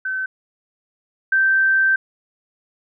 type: tone pair in turn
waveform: sine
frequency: 1531 / 1558.7 Hz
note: G6 / G6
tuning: -41 / -10 cents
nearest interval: unison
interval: 31 cents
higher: second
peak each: -21 / -13 dBFS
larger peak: second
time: 0.05-0.26 / 1.32-1.96 s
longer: second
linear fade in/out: 5 ms
effects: none